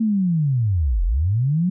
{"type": "linear two-way sweep", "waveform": "sine", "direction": "down then up", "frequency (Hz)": [228, 39.12, 188.1], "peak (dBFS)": -16, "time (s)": [0, 1.7], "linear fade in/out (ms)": 10, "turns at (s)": 1.04, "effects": []}